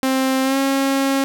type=tone with pitch glide; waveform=sawtooth; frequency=263.6 to 272.1 Hz; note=C4 to C#4; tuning=+13 to -32 cents; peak=-12 dBFS; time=0.03-1.24 s; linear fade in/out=0 ms; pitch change=+55 cents; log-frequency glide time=0.43-0.57 s; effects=none